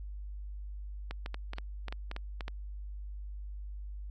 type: clicks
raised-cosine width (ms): 0.3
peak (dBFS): -23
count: 11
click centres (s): 1.11 / 1.261 / 1.344 / 1.534 / 1.584 / 1.883 / 1.925 / 2.114 / 2.164 / 2.408 / 2.481
effects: added 50 Hz sine -39 dBFS peak until 4.1 s + AAC 48 kbps